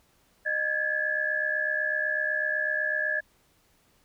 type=tone cluster; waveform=sine; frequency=614 / 1648 / 1716 Hz; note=D#5 / G#6 / A6; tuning=-23 / -14 / -44 cents; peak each=-34 / -30 / -27 dBFS; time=0.45-3.21 s; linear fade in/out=20 ms; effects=pink hiss -65 dBFS RMS until 4.04 s